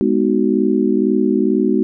sine chord, G# minor seventh, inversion none, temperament just, 207.7 / 249.2 / 311.5 / 373.8 Hz, G#3 / B3 / D#4 / F#4, 0 / +16 / +2 / +18 cents, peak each -18 dBFS, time 0.01-1.83 s, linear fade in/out 0 ms, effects none

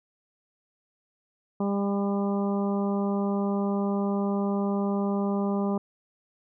harmonic tone, 200 Hz, G3, 35 cents sharp, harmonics 1 / 2 / 3 / 4 / 5 / 6, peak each -25 / -31 / -35 / -37 / -39 / -41 dBFS, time 1.6-5.78 s, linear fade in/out 5 ms, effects none

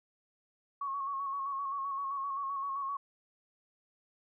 sine tone with vibrato, 1104 Hz, C#6, 7 cents flat, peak -33 dBFS, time 0.81-2.97 s, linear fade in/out 5 ms, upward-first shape square, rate 7.7 Hz, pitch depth 33 cents each way, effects none

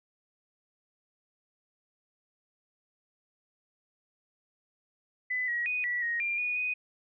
sine tone with pitch steps, 2004 / 1907 / 2485 / 1950 / 1876 / 2389 / 2460 / 2491 Hz, B6 / A#6 / D#7 / B6 / A#6 / D7 / D#7 / D#7, +25 / +39 / -3 / -23 / +11 / +29 / -20 / +1 cents, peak -28 dBFS, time 5.3-6.74 s, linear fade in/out 10 ms, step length 180 ms, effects none

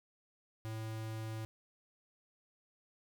square tone, 110.6 Hz, A2, 9 cents sharp, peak -40 dBFS, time 0.65-1.45 s, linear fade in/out 0 ms, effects none

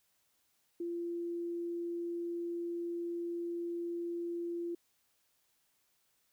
sine tone, 343 Hz, F4, 31 cents flat, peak -35 dBFS, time 0.8-4.75 s, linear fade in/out 5 ms, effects white hiss -75 dBFS RMS until 6.32 s

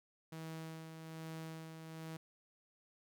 sawtooth tone with tremolo, 160.9 Hz, E3, 42 cents flat, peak -40 dBFS, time 0.32-2.17 s, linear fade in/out 5 ms, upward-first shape sine, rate 1.2 Hz, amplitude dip 45%, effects none

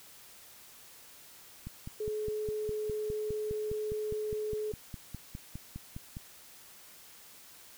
click train, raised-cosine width 5 ms, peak -28 dBFS, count 23, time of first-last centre 1.67-6.169 s, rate 4.89 Hz
sine tone, 426.9 Hz, G#4, 48 cents sharp, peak -32 dBFS, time 2-4.72 s, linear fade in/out 5 ms
effects white hiss -54 dBFS RMS until 7.77 s

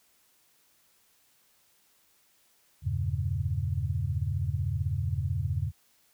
sine chord, E diminished seventh, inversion none, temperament equal, 82.41 / 98 / 116.54 / 138.59 Hz, E2 / G2 / Bb2 / Db3, 0 / 0 / 0 / 0 cents, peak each -32 / -31 / -35 / -33 dBFS, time 2.82-5.72 s, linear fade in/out 50 ms, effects white hiss -66 dBFS RMS until 6.13 s

